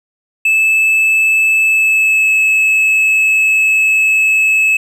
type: tone with pitch glide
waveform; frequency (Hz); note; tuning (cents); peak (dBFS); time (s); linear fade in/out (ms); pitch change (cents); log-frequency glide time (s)
triangle; 2618 to 2595; E7 to E7; -13 to -28; -7; 0.45-4.77; 5; -15; 1.63-2.31
effects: none